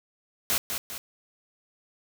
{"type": "noise with echo", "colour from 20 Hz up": "white", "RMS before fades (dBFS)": -25, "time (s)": [0.5, 0.58], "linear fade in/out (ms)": 0, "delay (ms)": 200, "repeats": 2, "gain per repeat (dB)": -6, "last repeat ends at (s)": 0.98, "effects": []}